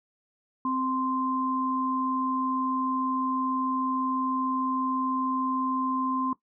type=tone pair together; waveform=sine; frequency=261.1 / 1043.1 Hz; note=C4 / C6; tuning=-3 / -6 cents; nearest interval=2 octaves; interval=2397 cents; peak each=-28 dBFS; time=0.65-6.33 s; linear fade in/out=2 ms; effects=noise-tail reverb RT60 0.1 s tail -17 dB re dry